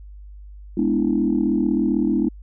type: chord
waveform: sine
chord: E dominant seventh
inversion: first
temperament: equal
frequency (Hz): 207.7 / 246.9 / 293.7 / 329.6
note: G#3 / B3 / D4 / E4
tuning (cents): 0 / 0 / 0 / 0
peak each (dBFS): -22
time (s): 0.77-2.29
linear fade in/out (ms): 5
effects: tanh soft clip ceiling -8 dBFS + added 50 Hz sine -37 dBFS peak until 2.42 s